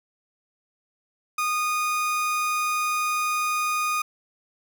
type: tone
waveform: 30% pulse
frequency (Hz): 1232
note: D#6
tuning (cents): -17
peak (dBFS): -20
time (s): 1.38-4.02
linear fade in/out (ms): 5
effects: none